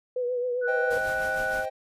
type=tone with vibrato; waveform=sine; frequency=493.9 Hz; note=B4; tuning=in tune; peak=-25 dBFS; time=0.16-0.98 s; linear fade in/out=5 ms; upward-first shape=triangle; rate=7.5 Hz; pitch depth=47 cents each way
type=tone; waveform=sine; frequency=1480 Hz; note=F#6; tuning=in tune; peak=-27 dBFS; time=0.61-1.65 s; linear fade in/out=50 ms
type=chord; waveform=triangle; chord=C minor; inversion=none; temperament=just; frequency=523.3 / 627.9 / 784.9 Hz; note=C5 / Eb5 / G5; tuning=0 / +16 / +2 cents; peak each=-31 dBFS; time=0.67-1.7 s; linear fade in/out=20 ms
type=noise with tremolo; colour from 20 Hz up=pink; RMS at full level=-40 dBFS; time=0.9-1.66 s; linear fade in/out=10 ms; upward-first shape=sine; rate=6.5 Hz; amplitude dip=50%
effects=resampled to 32000 Hz